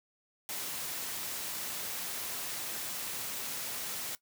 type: noise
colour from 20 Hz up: white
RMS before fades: -38 dBFS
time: 0.49-4.15 s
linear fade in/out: 0 ms
effects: noise-tail reverb RT60 0.1 s tail -18 dB re dry + high-pass 100 Hz 12 dB/octave